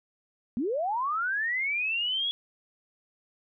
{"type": "linear sweep", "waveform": "sine", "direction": "up", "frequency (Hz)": [213, 3381], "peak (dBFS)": -26, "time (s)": [0.57, 2.31], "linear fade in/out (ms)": 0, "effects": []}